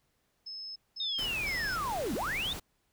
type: tone bursts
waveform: sine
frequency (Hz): 5200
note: E8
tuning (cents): -24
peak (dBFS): -39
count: 3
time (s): 0.46-1.76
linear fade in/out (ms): 10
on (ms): 300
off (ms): 200
type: linear two-way sweep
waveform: sine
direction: down then up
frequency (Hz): 3729 to 185 to 3729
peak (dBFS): -31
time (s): 1-2.53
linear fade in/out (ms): 2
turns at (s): 2.14
type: noise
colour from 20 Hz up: pink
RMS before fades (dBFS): -41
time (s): 1.18-2.6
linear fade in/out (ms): 10
effects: pink hiss -75 dBFS RMS until 2.92 s